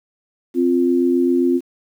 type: tone pair together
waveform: sine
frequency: 261.6 / 349.2 Hz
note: C4 / F4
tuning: 0 / 0 cents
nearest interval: perfect fourth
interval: 500 cents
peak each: -16 dBFS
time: 0.54-1.61 s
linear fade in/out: 50 ms
effects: 8-bit